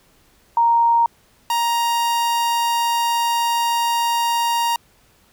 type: tone pair in turn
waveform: sine / 45% pulse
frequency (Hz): 932.3 / 936.7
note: A#5 / A#5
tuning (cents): 0 / +8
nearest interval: unison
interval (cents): 8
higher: second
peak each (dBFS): -12 / -17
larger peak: first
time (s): 0.57-1.06 / 1.5-4.76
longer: second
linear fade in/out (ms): 2
effects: pink hiss -56 dBFS RMS until 5.32 s